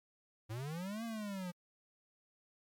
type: linear two-way sweep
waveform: square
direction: up then down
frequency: 104.2 to 233.1 to 173.7 Hz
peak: -40 dBFS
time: 0.49-1.52 s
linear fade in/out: 20 ms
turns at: 1.04 s
effects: MP3 96 kbps

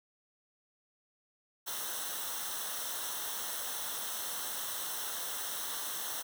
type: noise with comb filter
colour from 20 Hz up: white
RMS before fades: -38 dBFS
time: 1.66-6.23 s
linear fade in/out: 20 ms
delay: 0.42 ms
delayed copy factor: -0.75
effects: none

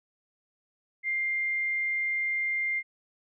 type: tone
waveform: sine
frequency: 2100 Hz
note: C7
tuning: 6 cents sharp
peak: -26 dBFS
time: 1.03-2.83 s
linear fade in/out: 50 ms
effects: none

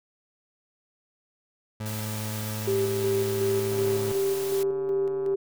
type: tone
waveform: 30% pulse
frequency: 107.6 Hz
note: A2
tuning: 38 cents flat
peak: -28 dBFS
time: 1.8-4.12 s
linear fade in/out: 5 ms
type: noise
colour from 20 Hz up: white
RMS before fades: -38 dBFS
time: 1.86-4.63 s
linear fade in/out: 0 ms
type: tone with tremolo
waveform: sine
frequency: 392 Hz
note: G4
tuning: in tune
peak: -22 dBFS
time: 2.67-5.36 s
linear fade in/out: 10 ms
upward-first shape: square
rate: 2.7 Hz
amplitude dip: 35%
type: click train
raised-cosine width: 1 ms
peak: -29 dBFS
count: 231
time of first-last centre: 3.72-5.34 s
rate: 142 Hz
effects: none

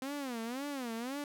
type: tone with vibrato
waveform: sawtooth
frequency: 255.6 Hz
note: C4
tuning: 40 cents flat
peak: -33 dBFS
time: 0.02-1.24 s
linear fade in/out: 2 ms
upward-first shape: sine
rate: 1.9 Hz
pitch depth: 220 cents each way
effects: none

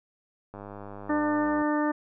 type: click train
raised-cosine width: 1 ms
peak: -27 dBFS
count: 110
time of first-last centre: 0.54-1.619 s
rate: 101 Hz
type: harmonic tone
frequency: 299.2 Hz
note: D4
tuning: 32 cents sharp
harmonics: 1 / 2 / 3 / 4 / 5 / 6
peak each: -25 / -31 / -32 / -34 / -40 / -36 dBFS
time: 1.09-1.92 s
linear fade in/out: 10 ms
effects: none

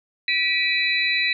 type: tone cluster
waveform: sine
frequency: 1955 / 2340 / 2540 / 3967 Hz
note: B6 / D7 / D#7 / B7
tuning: -18 / -7 / +35 / +7 cents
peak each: -24 / -25 / -26 / -23 dBFS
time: 0.28-1.33 s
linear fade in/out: 2 ms
effects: none

